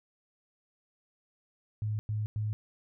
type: tone bursts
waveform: sine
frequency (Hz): 106.8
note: G#2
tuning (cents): +49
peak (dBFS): -29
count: 3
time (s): 1.82-2.53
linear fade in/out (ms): 0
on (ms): 170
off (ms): 100
effects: none